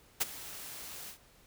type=noise with ADSR envelope; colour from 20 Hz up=white; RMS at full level=-27 dBFS; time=0.2-1.18 s; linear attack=17 ms; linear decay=21 ms; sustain=-18 dB; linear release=99 ms; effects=pink hiss -62 dBFS RMS until 1.46 s